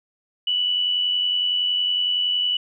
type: tone with amplitude modulation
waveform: sine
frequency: 2960 Hz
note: F#7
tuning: in tune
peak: -17 dBFS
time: 0.47-2.57 s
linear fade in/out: 5 ms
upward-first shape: sine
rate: 90.8 Hz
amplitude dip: 40%
effects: none

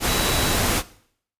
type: tone in noise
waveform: sine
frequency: 3909 Hz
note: B7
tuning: 19 cents flat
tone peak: -30 dBFS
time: 0.06-0.59 s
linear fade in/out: 50 ms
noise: pink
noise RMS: -21 dBFS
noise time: 0-0.83 s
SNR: -12 dB
effects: noise-tail reverb RT60 0.6 s tail -18 dB re dry + resampled to 32000 Hz

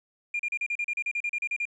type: tone bursts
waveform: triangle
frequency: 2405 Hz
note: D7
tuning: 41 cents sharp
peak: -23 dBFS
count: 15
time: 0.34-1.654 s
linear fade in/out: 5 ms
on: 54 ms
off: 36 ms
effects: tanh soft clip ceiling -23 dBFS + resampled to 22050 Hz

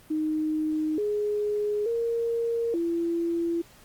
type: tone with pitch steps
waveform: sine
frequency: 310.1 / 417.1 / 464.3 / 337.7 Hz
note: D#4 / G#4 / A#4 / E4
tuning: -6 / +7 / -7 / +42 cents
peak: -24 dBFS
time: 0.1-3.62 s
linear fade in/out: 10 ms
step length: 880 ms
effects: pink hiss -54 dBFS RMS until 3.84 s + Opus 32 kbps

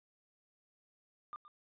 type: tone with echo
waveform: triangle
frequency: 1200 Hz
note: D6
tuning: 37 cents sharp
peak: -38 dBFS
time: 1.33-1.36 s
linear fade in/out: 0 ms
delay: 120 ms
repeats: 1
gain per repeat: -15 dB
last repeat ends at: 1.48 s
effects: tanh soft clip ceiling -39 dBFS + resampled to 11025 Hz

